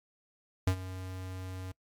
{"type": "tone with ADSR envelope", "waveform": "square", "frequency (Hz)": 93, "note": "F#2", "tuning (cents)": 9, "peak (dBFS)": -23, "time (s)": [0.67, 1.72], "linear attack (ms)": 4, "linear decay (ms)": 78, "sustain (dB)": -16, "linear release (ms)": 8, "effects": ["noise-tail reverb RT60 0.1 s tail -23 dB re dry", "MP3 96 kbps"]}